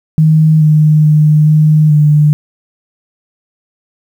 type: tone with pitch steps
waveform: sine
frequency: 156.8 / 153.2 / 152.2 / 153.8 / 149.7 Hz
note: D#3 / D#3 / D#3 / D#3 / D3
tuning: +14 / -27 / -38 / -20 / +33 cents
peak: -4 dBFS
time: 0.18-2.33 s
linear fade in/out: 0 ms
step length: 430 ms
effects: 7-bit